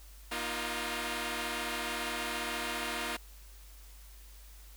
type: chord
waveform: 5% pulse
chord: Bb suspended fourth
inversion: none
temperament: equal with one note detuned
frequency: 237.7 / 311.1 / 349.2 Hz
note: Bb3 / Eb4 / F4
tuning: +34 / 0 / 0 cents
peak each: -27 dBFS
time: 0.31-3.17 s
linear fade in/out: 10 ms
effects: added 50 Hz sine -50 dBFS peak until 4.76 s + white hiss -58 dBFS RMS until 4.76 s